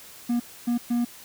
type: tone bursts at uneven times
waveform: triangle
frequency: 239.3 Hz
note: A#3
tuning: 46 cents sharp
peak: -19 dBFS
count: 3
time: 0.29-0.4 / 0.67-0.78 / 0.9-1.05 s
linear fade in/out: 10 ms
effects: white hiss -46 dBFS RMS until 1.24 s